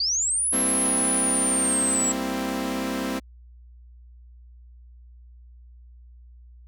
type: linear two-way sweep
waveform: sine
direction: up then down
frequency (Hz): 4435 to 11175 to 7670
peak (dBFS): -21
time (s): 0-2.12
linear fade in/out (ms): 5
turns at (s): 0.56
type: chord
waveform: sawtooth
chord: C dominant seventh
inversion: second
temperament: equal with one note detuned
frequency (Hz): 196 / 231.6 / 261.6 / 329.6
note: G3 / Bb3 / C4 / E4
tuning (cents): 0 / -11 / 0 / 0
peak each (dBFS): -29 / -30 / -24 / -30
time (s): 0.52-3.2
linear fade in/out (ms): 20
effects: added 60 Hz sine -45 dBFS peak until 6.67 s